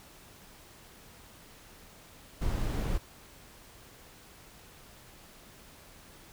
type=noise; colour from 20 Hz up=brown; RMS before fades=-30 dBFS; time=2.41-2.98 s; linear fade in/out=10 ms; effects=pink hiss -54 dBFS RMS until 6.32 s